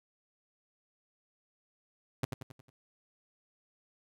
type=tone with echo; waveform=sawtooth; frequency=130 Hz; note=C3; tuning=11 cents flat; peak=-24 dBFS; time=2.23-2.25 s; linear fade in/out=5 ms; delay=90 ms; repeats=5; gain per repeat=-6 dB; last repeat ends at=2.7 s; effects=none